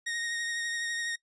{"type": "tone with vibrato", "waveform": "sawtooth", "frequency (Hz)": 1864.7, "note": "A#6", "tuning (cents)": 0, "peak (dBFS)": -28, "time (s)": [0.06, 1.16], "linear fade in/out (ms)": 10, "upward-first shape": "triangle", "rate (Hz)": 12, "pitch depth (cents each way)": 21, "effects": ["noise-tail reverb RT60 0.1 s tail -20 dB re dry", "resampled to 22050 Hz"]}